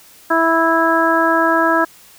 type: harmonic tone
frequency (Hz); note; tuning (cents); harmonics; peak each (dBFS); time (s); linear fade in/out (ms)
328.6; E4; -5; 1 / 2 / 3 / 4 / 5; -18 / -18 / -18 / -18 / -18; 0.3-1.85; 10
effects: white hiss -45 dBFS RMS until 2.18 s